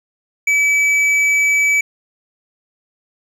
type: tone with hard clipping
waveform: sine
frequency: 2295 Hz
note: D7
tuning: 40 cents flat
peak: -13 dBFS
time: 0.47-1.81 s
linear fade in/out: 5 ms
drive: 6 dB
effects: none